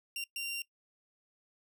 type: tone bursts at uneven times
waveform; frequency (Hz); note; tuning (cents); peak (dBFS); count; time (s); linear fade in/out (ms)
sawtooth; 2768; F7; -16; -32; 2; 0.16-0.24 / 0.36-0.62; 2
effects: noise-tail reverb RT60 0.1 s tail -21 dB re dry